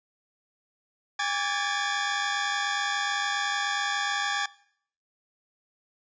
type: tone cluster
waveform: sawtooth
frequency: 810 / 1155 / 1667 / 1757 Hz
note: G#5 / D6 / G#6 / A6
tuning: -43 / -29 / +6 / -3 cents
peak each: -27 / -29 / -28 / -28 dBFS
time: 1.19-4.46 s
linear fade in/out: 5 ms
effects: noise-tail reverb RT60 0.6 s tail -20 dB re dry + resampled to 16000 Hz